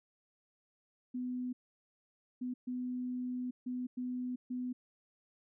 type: tone bursts at uneven times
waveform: sine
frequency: 250 Hz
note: B3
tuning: 21 cents sharp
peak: -35 dBFS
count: 6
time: 1.14-1.53 / 2.41-2.54 / 2.67-3.51 / 3.66-3.87 / 3.97-4.36 / 4.5-4.73 s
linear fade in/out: 10 ms
effects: none